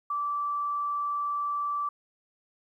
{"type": "tone", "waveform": "sine", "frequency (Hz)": 1163, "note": "D6", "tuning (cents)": -17, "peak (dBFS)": -27, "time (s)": [0.1, 1.89], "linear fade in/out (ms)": 5, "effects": ["11-bit"]}